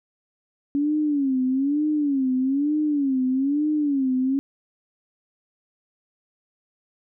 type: tone with vibrato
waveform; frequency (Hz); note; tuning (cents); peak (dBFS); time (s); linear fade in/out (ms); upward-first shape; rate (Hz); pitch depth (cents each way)
sine; 279.4; C#4; +14; -19; 0.75-4.39; 0; sine; 1.1; 150
effects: none